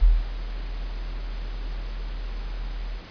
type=tone with ADSR envelope; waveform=sine; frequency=40.61 Hz; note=E1; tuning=25 cents flat; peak=-10 dBFS; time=0.01-3.03 s; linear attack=24 ms; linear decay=200 ms; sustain=-18 dB; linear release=66 ms; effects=pink hiss -43 dBFS RMS until 3.1 s + resampled to 11025 Hz